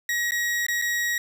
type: tone with dropouts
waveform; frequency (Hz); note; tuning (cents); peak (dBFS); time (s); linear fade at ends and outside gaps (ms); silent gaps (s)
40% pulse; 1900; A#6; +33; -22; 0.09-1.18; 2; 0.309-0.319 / 0.666-0.684 / 0.816-0.821
effects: none